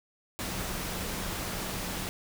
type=tone in noise; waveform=sine; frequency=185.2 Hz; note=F#3; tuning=2 cents sharp; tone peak=-43 dBFS; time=0.39-2.09 s; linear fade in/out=0 ms; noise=pink; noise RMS=-35 dBFS; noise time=0.39-2.09 s; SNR=-11 dB; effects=none